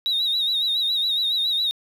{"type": "tone with vibrato", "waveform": "sine", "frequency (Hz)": 3800, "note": "A#7", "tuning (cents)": 33, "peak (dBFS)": -18, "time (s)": [0.06, 1.71], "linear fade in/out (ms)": 0, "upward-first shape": "sine", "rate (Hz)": 7.2, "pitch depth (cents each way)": 69, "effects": ["tanh soft clip ceiling -17 dBFS", "8-bit"]}